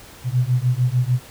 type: beating tone pair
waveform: sine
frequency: 121.8 / 128.5 Hz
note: B2 / C3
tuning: -24 / -31 cents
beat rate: 6.7 Hz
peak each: -19 dBFS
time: 0.24-1.2 s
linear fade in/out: 50 ms
effects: pink hiss -43 dBFS RMS until 1.3 s